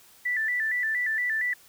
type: tone with vibrato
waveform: sine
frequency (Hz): 1864.7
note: A#6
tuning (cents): 0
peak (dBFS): -24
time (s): 0.25-1.54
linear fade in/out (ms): 10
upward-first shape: square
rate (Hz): 4.3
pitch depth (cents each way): 94
effects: white hiss -55 dBFS RMS until 1.68 s